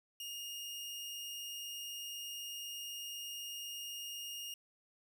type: tone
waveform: sawtooth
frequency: 2842 Hz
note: F7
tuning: 30 cents sharp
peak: -39 dBFS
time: 0.2-4.54 s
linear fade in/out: 2 ms
effects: none